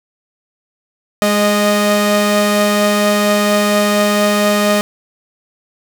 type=tone pair together; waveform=sawtooth; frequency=207.7 / 618.8 Hz; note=G#3 / D#5; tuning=0 / -10 cents; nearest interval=octave + perfect fifth; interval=1890 cents; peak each=-10 dBFS; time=1.22-4.81 s; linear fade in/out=0 ms; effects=none